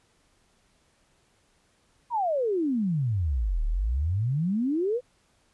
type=exponential two-way sweep; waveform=sine; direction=down then up; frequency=1000 to 35.38 to 518 Hz; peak=-23 dBFS; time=2.1-5.01 s; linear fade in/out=50 ms; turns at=3.64 s; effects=pink hiss -66 dBFS RMS until 5.53 s + resampled to 24000 Hz